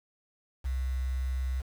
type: tone with quantisation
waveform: sine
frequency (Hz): 64.7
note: C2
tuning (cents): -19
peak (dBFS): -28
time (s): 0.64-1.62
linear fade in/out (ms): 20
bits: 8
effects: none